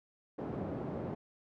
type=band-pass noise; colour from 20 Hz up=pink; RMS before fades=-39 dBFS; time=0.38-1.15 s; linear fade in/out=10 ms; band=130 to 560 Hz; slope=12 dB/octave; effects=none